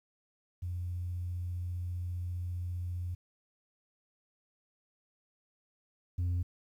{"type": "tone pair in turn", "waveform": "sine", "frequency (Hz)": [88.5, 88.5], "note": ["F2", "F2"], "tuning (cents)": [23, 23], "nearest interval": "unison", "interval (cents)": 0, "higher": "neither", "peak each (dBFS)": [-33, -26], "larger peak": "second", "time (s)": [[0.62, 3.15], [6.18, 6.43]], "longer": "first", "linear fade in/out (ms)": 10, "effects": ["tanh soft clip ceiling -28 dBFS", "11-bit"]}